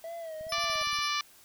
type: tone with vibrato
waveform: triangle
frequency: 651 Hz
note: E5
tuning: 22 cents flat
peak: -35 dBFS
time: 0.04-0.83 s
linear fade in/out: 2 ms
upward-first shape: sine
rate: 2.2 Hz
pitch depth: 73 cents each way
type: click train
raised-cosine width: 5 ms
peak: -40 dBFS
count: 11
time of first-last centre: 0.41-0.988 s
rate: 17.3 Hz
type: tone with tremolo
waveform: sawtooth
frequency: 5274 Hz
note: E8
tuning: in tune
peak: -39 dBFS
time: 0.49-1.13 s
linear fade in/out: 5 ms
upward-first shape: square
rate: 9.4 Hz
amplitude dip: 80%
type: harmonic tone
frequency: 587.3 Hz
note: D5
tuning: in tune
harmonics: 2 / 3 / 4 / 5 / 6 / 7 / 8 / 9 / 10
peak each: -32 / -39 / -35 / -38 / -39 / -38 / -41 / -41 / -42 dBFS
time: 0.52-1.21 s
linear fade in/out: 2 ms
effects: white hiss -57 dBFS RMS until 1.44 s